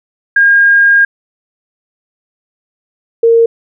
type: tone pair in turn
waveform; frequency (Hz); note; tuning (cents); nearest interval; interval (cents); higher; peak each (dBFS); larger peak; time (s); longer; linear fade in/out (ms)
sine; 1619 / 460.5; G#6 / A#4; -45 / -21; octave + minor seventh; 2176; first; -4; neither; 0.36-1.05 / 3.23-3.46; first; 5
effects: none